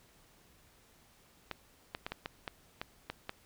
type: clicks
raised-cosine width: 0.3 ms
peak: -21 dBFS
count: 9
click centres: 1.513 / 1.949 / 2.065 / 2.12 / 2.259 / 2.478 / 2.815 / 3.1 / 3.294 s
effects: pink hiss -64 dBFS RMS until 3.45 s